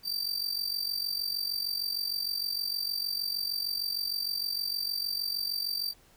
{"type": "tone with amplitude modulation", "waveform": "45% pulse", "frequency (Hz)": 4663, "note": "D8", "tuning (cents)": -13, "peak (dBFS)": -26, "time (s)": [0.03, 5.94], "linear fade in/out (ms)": 50, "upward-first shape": "sine", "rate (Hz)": 46.5, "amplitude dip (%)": 75, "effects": ["pink hiss -61 dBFS RMS until 6.16 s"]}